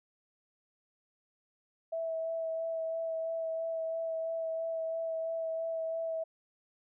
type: tone with vibrato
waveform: sine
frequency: 653 Hz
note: E5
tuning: 17 cents flat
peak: -32 dBFS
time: 1.92-6.24 s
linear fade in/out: 10 ms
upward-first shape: sine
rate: 3 Hz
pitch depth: 14 cents each way
effects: none